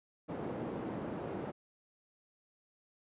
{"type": "band-pass noise", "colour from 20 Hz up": "white", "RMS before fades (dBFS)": -40, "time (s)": [0.28, 1.52], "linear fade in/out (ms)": 20, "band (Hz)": [140, 450], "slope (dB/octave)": 12, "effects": ["resampled to 8000 Hz"]}